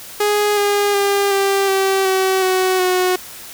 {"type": "tone with pitch steps", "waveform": "sawtooth", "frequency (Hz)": [415.3, 407.9, 400.7, 393.6, 386.6, 379.7, 373, 366.4], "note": ["G#4", "G#4", "G4", "G4", "G4", "F#4", "F#4", "F#4"], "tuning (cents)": [0, -31, 38, 7, -24, 45, 14, -17], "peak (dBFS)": -10, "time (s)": [0.2, 3.16], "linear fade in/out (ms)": 5, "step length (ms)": 370, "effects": ["white hiss -35 dBFS RMS until 3.53 s"]}